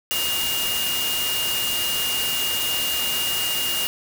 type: tone in noise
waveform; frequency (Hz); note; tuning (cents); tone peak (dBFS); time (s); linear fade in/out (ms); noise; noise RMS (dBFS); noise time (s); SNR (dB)
sine; 2838; F7; +27; -24; 0.11-3.87; 0; white; -26; 0.11-3.87; -1
effects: none